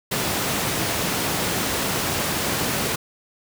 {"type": "high-pass noise", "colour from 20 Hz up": "pink", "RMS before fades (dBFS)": -24, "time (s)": [0.11, 2.96], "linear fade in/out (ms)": 10, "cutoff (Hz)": 110, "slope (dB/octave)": 12, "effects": []}